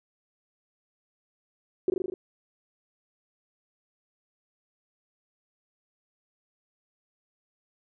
sine tone with echo, 370 Hz, F#4, in tune, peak -19 dBFS, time 1.88-1.9 s, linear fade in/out 2 ms, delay 40 ms, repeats 6, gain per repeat -2 dB, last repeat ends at 2.14 s, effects none

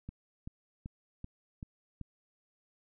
click train, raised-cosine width 5 ms, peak -29 dBFS, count 6, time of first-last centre 0.09-2.013 s, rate 2.6 Hz, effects none

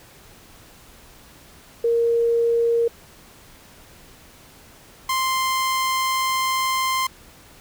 sine / sawtooth tone pair in turn, 466.2 / 1046.6 Hz, A#4 / C6, 0 / 0 cents, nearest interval octave + major second, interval 1400 cents, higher second, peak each -16 dBFS, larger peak neither, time 1.84-2.88 / 5.09-7.07 s, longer second, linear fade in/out 5 ms, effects pink hiss -48 dBFS RMS until 7.6 s

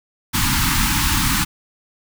pink band-stop noise, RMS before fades -18 dBFS, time 0.33-1.45 s, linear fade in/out 20 ms, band 320 to 840 Hz, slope 96 dB/octave, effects none

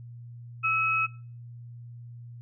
sine tone pair together, 1315 / 2555 Hz, E6 / D#7, -5 / +45 cents, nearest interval major seventh, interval 1150 cents, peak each -26 / -25 dBFS, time 0.63-1.07 s, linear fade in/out 20 ms, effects noise-tail reverb RT60 0.4 s tail -22 dB re dry + added 119 Hz sine -41 dBFS peak until 2.41 s

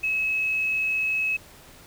sine tone with quantisation, 2575 Hz, E7, 41 cents flat, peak -22 dBFS, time 0.03-1.37 s, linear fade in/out 10 ms, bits 8, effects pink hiss -49 dBFS RMS until 1.86 s

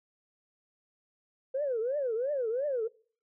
sine tone with vibrato, 510 Hz, C5, 44 cents flat, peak -27 dBFS, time 1.54-2.88 s, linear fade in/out 10 ms, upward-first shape triangle, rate 2.9 Hz, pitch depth 300 cents each way, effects noise-tail reverb RT60 0.4 s tail -19 dB re dry + tanh soft clip ceiling -23 dBFS

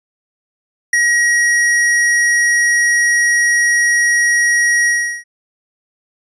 square tone with ADSR envelope, 1900 Hz, A#6, 33 cents sharp, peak -8 dBFS, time 0.93-5.24 s, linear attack 5 ms, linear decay 3 ms, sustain -3 dB, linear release 370 ms, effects resampled to 22050 Hz

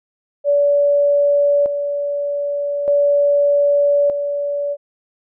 sine tone with tremolo, 574 Hz, D5, 40 cents flat, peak -11 dBFS, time 0.44-4.77 s, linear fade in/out 50 ms, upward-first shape square, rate 0.41 Hz, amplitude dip 55%, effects none

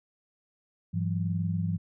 sine tone cluster, 101.3 / 168.5 / 189.4 Hz, G#2 / E3 / F#3, -43 / +38 / +41 cents, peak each -30 / -29 / -36 dBFS, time 0.93-1.78 s, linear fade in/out 20 ms, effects none

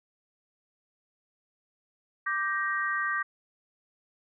sine chord, G minor, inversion second, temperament just, 1176 / 1568 / 1881.6 Hz, D6 / G6 / Bb6, +2 / 0 / +16 cents, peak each -31 dBFS, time 2.26-3.23 s, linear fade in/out 10 ms, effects none

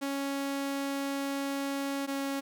sawtooth tone pair in turn, 277.2 / 275.6 Hz, C#4 / C#4, 0 / -10 cents, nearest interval unison, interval 10 cents, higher first, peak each -27 dBFS, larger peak neither, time 0.01-2.07 / 2.07-2.41 s, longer first, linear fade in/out 20 ms, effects none

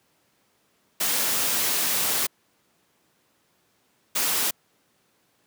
white noise bursts at uneven times, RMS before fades -24 dBFS, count 2, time 1-2.27 / 4.15-4.51 s, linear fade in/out 10 ms, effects pink hiss -66 dBFS RMS until 5.46 s + high-pass 150 Hz 12 dB/octave

